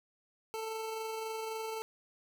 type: tone with amplitude modulation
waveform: 25% pulse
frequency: 443.1 Hz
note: A4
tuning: 12 cents sharp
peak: -32 dBFS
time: 0.54-1.82 s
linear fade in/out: 0 ms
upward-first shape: sine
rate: 23.7 Hz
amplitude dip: 25%
effects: none